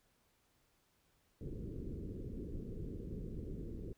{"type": "low-pass noise", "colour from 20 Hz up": "pink", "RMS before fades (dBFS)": -44, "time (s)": [1.41, 3.93], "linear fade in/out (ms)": 2, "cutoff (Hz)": 450, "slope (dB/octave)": 48, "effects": ["pink hiss -75 dBFS RMS until 3.97 s"]}